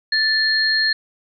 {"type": "tone pair together", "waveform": "sine", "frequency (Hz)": [1760, 4237], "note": ["A6", "C8"], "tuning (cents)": [0, 21], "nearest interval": "octave + minor third", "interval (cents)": 1521, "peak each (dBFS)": [-18, -18], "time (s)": [0.12, 0.93], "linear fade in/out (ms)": 5, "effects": []}